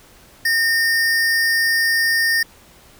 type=tone pair together; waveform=square; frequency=1826 / 4875 Hz; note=A#6 / D#8; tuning=-36 / -36 cents; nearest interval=octave + perfect fourth; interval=1700 cents; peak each=-16 / -26 dBFS; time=0.45-2.43 s; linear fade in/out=5 ms; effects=pink hiss -48 dBFS RMS until 2.99 s